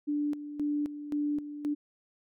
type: tone with tremolo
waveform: sine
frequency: 293.7 Hz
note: D4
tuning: in tune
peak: -27 dBFS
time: 0.07-1.75 s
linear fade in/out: 20 ms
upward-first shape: square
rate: 1.9 Hz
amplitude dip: 70%
effects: none